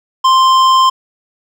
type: tone with hard clipping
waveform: sine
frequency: 1046.5 Hz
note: C6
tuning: in tune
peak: -8 dBFS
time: 0.24-0.9 s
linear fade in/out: 10 ms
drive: 11 dB
effects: none